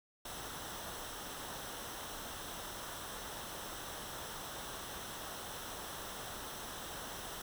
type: noise with comb filter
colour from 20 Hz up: pink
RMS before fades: -45 dBFS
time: 0.25-7.42 s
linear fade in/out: 5 ms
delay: 0.43 ms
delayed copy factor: -0.55
effects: none